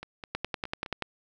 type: two click trains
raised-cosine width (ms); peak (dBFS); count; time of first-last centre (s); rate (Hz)
0.3; -23 / -14; 5 / 8; 0.03-0.862 / 0.35-1.023; 4.81 / 10.4
effects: none